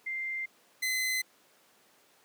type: tone pair in turn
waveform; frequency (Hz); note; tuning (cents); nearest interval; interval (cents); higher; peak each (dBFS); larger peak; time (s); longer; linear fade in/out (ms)
sine / sawtooth; 2093 / 2040; C7 / C7; 0 / -44; unison; 44; first; -32 / -25; second; 0.06-0.46 / 0.82-1.22; neither; 10
effects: pink hiss -63 dBFS RMS until 2.24 s + high-pass 300 Hz 12 dB/octave